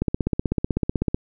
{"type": "click train", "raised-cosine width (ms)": 3, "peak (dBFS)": -8, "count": 19, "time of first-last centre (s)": [0.02, 1.145], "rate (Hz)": 16, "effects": []}